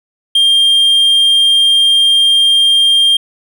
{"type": "tone", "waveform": "triangle", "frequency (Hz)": 3200, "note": "G7", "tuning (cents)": 35, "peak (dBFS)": -5, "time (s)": [0.35, 3.17], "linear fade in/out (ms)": 5, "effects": []}